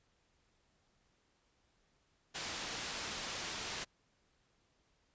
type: low-pass noise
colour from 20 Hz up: white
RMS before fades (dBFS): -42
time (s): 2.34-3.85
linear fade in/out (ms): 20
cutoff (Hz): 5900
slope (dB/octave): 12
effects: pink hiss -75 dBFS RMS until 5.14 s + resampled to 16000 Hz